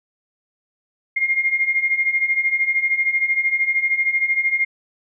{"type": "beating tone pair", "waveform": "sine", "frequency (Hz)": [2117, 2130], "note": ["C7", "C7"], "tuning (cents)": [20, 30], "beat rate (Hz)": 13, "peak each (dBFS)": [-22, -18], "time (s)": [1.16, 4.65], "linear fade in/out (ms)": 10, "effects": []}